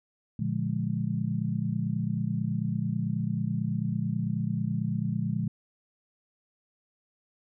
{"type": "chord", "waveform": "sine", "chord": "Bb dominant seventh", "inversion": "none", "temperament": "just", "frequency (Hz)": [116.54, 145.68, 174.81, 209.8], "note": ["Bb2", "D3", "F3", "Ab3"], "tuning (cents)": [0, -14, 2, 18], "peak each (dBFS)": -32, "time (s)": [0.39, 5.48], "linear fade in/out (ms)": 5, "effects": []}